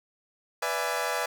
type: chord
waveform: 20% pulse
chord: E dominant seventh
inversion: second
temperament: equal with one note detuned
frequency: 493.9 / 587.3 / 669.6 / 830.6 Hz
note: B4 / D5 / E5 / G#5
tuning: 0 / 0 / +27 / 0 cents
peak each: -28 dBFS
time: 0.62-1.26 s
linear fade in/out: 5 ms
effects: none